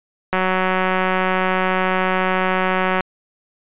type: click train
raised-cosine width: 0.5 ms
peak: -4 dBFS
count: 499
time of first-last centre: 0.33-3.007 s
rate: 186 Hz
effects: resampled to 8000 Hz